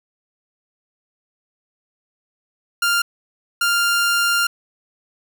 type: tone bursts at uneven times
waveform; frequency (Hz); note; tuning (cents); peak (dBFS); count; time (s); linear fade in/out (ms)
sawtooth; 1397; F6; 0; -12; 2; 2.82-3.02 / 3.61-4.47; 5
effects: none